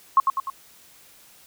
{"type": "tone with echo", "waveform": "sine", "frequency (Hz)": 1081, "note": "C#6", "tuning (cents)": -44, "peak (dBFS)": -11, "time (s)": [0.17, 0.2], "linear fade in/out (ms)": 2, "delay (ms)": 100, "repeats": 3, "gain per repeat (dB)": -5, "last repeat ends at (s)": 0.5, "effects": ["white hiss -52 dBFS RMS until 1.46 s"]}